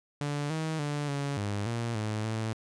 sawtooth tone with pitch steps, 145.2 / 158.7 / 146.3 / 141.3 / 102.1 / 116.8 / 107.6 / 110.8 Hz, D3 / D#3 / D3 / C#3 / G#2 / A#2 / A2 / A2, -19 / +35 / -6 / +34 / -29 / +4 / -38 / +13 cents, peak -26 dBFS, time 0.21-2.53 s, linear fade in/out 0 ms, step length 290 ms, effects resampled to 22050 Hz

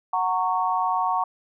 sine chord, F# major, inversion none, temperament equal with one note detuned, 740 / 920.6 / 1108.7 Hz, F#5 / A#5 / C#6, 0 / -22 / 0 cents, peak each -25 dBFS, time 0.13-1.24 s, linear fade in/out 5 ms, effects none

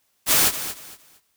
white noise with echo, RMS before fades -17 dBFS, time 0.26-0.52 s, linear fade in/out 50 ms, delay 230 ms, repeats 3, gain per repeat -12 dB, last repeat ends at 1.21 s, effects white hiss -68 dBFS RMS until 1.36 s

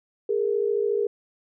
sine tone pair together, 410 / 464 Hz, G#4 / A#4, -22 / -8 cents, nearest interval major second, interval 214 cents, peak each -23 / -25 dBFS, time 0.29-1.07 s, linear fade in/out 5 ms, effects none

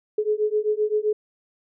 sine beating tone pair, 421.2 / 428.9 Hz, G#4 / A4, +24 / -44 cents, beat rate 7.7 Hz, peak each -23 dBFS, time 0.18-1.13 s, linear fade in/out 5 ms, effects none

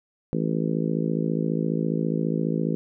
harmonic tone, 54.7 Hz, A1, 9 cents flat, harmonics 3 / 4 / 5 / 6 / 7 / 8 / 9, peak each -26 / -28 / -30 / -32 / -33 / -34 / -35 dBFS, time 0.33-2.75 s, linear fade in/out 0 ms, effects none

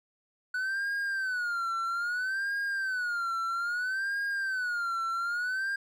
triangle tone with vibrato, 1480 Hz, F#6, in tune, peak -27 dBFS, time 0.54-5.76 s, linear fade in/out 5 ms, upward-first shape sine, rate 0.61 Hz, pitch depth 160 cents each way, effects none

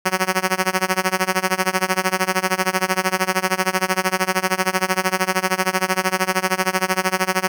5% pulse tone with tremolo, 186.7 Hz, F#3, 16 cents sharp, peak -3 dBFS, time 0.05-7.48 s, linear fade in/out 10 ms, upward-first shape sine, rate 13 Hz, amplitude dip 95%, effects none

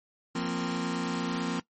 sawtooth chord, F suspended fourth, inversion none, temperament just, 174.61 / 232.8 / 261.9 Hz, F3 / Bb3 / C4, 0 / -2 / +2 cents, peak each -29 dBFS, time 0.35-1.6 s, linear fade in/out 5 ms, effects noise-tail reverb RT60 0.1 s tail -19 dB re dry + MP3 32 kbps

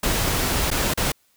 pink noise with dropouts, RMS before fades -22 dBFS, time 0.03-1.12 s, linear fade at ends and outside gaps 5 ms, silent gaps 0.704-0.713 / 0.938-0.974 s, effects white hiss -63 dBFS RMS until 1.36 s

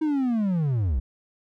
triangle linear sweep, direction down, 318.5 to 55 Hz, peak -19 dBFS, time 0.01-1 s, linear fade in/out 10 ms, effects none

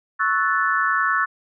sine chord, F# minor seventh, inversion second, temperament equal with one note detuned, 1108.7 / 1318.5 / 1480 / 1748.9 Hz, C#6 / E6 / F#6 / A6, 0 / 0 / 0 / -11 cents, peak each -23 dBFS, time 0.19-1.26 s, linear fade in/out 20 ms, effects none

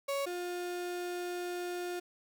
35% pulse tone pair in turn, 557 / 354.6 Hz, C#5 / F4, +8 / +26 cents, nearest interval minor sixth, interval 782 cents, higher first, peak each -30 / -34 dBFS, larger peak first, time 0.08-0.26 / 0.26-2 s, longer second, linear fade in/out 10 ms, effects 10-bit

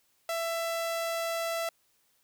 sawtooth tone, 666 Hz, E5, 18 cents sharp, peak -26 dBFS, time 0.29-1.69 s, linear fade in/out 2 ms, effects white hiss -70 dBFS RMS until 2.23 s

